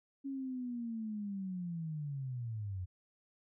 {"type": "linear sweep", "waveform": "sine", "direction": "down", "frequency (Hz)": [277.2, 88.1], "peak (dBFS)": -37, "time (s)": [0.24, 2.86], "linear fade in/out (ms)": 20, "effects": []}